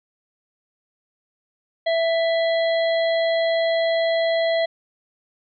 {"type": "harmonic tone with a mistuned harmonic", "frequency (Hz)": 661, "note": "E5", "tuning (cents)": 5, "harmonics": [1, 3, 5, 6], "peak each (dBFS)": [-18, -28, -32, -34], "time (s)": [1.86, 4.66], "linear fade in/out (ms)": 10, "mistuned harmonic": 6, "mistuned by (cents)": 57, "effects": []}